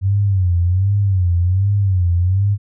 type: tone with vibrato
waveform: sine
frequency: 93.8 Hz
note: F#2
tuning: 24 cents sharp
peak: -12 dBFS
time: 0.01-2.58 s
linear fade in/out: 50 ms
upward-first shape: sine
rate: 1.3 Hz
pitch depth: 140 cents each way
effects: none